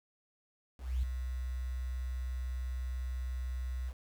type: tone with ADSR envelope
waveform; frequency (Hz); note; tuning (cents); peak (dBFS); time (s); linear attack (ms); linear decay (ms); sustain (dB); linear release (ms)
sine; 63; B1; +35; -27; 0.78-3.94; 250; 3; -7; 59
effects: 9-bit